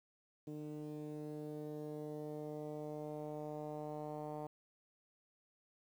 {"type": "tone with low-pass filter sweep", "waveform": "10% pulse", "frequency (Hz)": 150.9, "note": "D3", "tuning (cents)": 47, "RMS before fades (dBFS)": -45, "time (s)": [0.47, 4.47], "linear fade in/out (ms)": 5, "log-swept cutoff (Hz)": [340, 810], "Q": 1.7, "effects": ["11-bit"]}